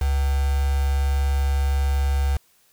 sine tone with quantisation, 69.3 Hz, C#2, in tune, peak -18 dBFS, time 0.01-2.37 s, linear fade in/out 5 ms, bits 5, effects white hiss -60 dBFS RMS until 2.72 s

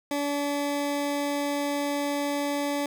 20% pulse tone, 286.9 Hz, D4, 40 cents flat, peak -21 dBFS, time 0.11-2.86 s, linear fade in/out 2 ms, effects none

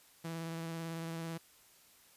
sawtooth tone with vibrato, 164.81 Hz, E3, in tune, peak -35 dBFS, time 0.24-1.38 s, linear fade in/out 10 ms, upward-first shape sine, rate 18 Hz, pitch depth 18 cents each way, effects white hiss -63 dBFS RMS until 2.16 s + resampled to 32000 Hz

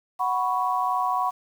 sine chord, F# suspended fourth, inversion none, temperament just, 740 / 986.7 / 1110 Hz, F#5 / B5 / C#6, 0 / -2 / +2 cents, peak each -26 / -26 / -26 dBFS, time 0.19-1.31 s, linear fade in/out 20 ms, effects 8-bit

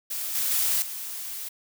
blue noise with level steps, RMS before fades -31 / -26 / -24 / -35 dBFS, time 0.1-1.49 s, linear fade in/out 10 ms, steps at 0.35 / 0.51 / 0.82 s, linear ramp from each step 2 ms, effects none

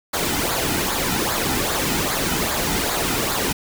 pink noise with flanger, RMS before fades -22 dBFS, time 0.13-3.53 s, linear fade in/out 10 ms, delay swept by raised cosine 0.34 to 1.84 ms, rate 2.5 Hz, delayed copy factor -0.6, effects none

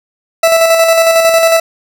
40% pulse tone with tremolo, 659.3 Hz, E5, in tune, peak -4 dBFS, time 0.43-1.6 s, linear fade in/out 5 ms, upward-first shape square, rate 11 Hz, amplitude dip 35%, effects none

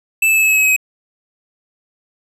square tone with pitch steps, 2637 / 2622 / 2607 / 2592 / 2577 / 2562 / 2547 / 2533 Hz, E7 / E7 / E7 / E7 / E7 / E7 / D#7 / D#7, 0 / -10 / -20 / -30 / -40 / -50 / +40 / +30 cents, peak -11 dBFS, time 0.22-0.764 s, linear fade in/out 5 ms, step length 68 ms, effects none

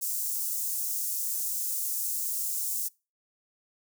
white high-pass noise, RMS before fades -31 dBFS, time 0.01-2.89 s, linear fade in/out 20 ms, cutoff 6500 Hz, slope 24 dB/octave, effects noise-tail reverb RT60 0.3 s tail -25 dB re dry

